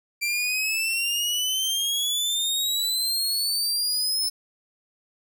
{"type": "exponential sweep", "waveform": "sawtooth", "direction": "up", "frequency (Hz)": [2349, 5274], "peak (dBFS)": -20, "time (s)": [0.21, 4.3], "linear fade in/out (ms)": 20, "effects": []}